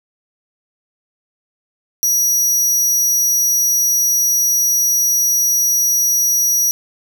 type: tone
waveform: sawtooth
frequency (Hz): 5790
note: F#8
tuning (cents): -38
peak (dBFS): -10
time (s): 2.03-6.71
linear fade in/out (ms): 0
effects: 7-bit